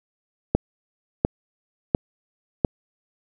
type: click train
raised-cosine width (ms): 2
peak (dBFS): -3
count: 4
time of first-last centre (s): 0.55-2.648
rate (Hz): 1.43
effects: none